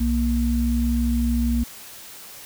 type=tone pair together; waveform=sine; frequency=62.35 / 235.4 Hz; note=B1 / A#3; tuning=+17 / +17 cents; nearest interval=octave + major seventh; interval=2300 cents; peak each=-21 dBFS; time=0-1.64 s; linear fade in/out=10 ms; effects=white hiss -41 dBFS RMS until 2.45 s